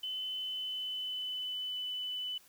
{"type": "tone with pitch glide", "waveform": "sine", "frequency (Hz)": [3031, 2996], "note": ["F#7", "F#7"], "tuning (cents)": [41, 21], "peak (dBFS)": -35, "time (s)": [0.03, 2.38], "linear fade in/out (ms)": 5, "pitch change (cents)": -20, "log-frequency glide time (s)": [0.37, 1.82], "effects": ["white hiss -62 dBFS RMS until 2.48 s"]}